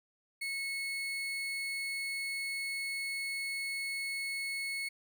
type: tone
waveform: 35% pulse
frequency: 2195 Hz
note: C#7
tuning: 18 cents flat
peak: -33 dBFS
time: 0.41-4.89 s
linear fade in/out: 10 ms
effects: none